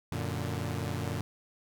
sawtooth chord, Gb augmented, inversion none, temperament equal, 92.5 / 116.54 / 146.83 Hz, Gb2 / Bb2 / D3, 0 / 0 / 0 cents, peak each -32 / -32 / -33 dBFS, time 0.12-1.21 s, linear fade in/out 0 ms, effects none

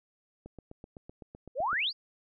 click train, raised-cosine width 2 ms, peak -32 dBFS, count 11, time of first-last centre 0.46-1.731 s, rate 7.87 Hz
sine exponential sweep, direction up, 460.6 to 5070 Hz, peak -27 dBFS, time 1.55-1.93 s, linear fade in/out 50 ms
effects none

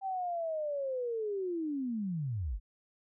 sine linear sweep, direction down, 784 to 38.37 Hz, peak -32 dBFS, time 0.01-2.6 s, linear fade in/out 50 ms, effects none

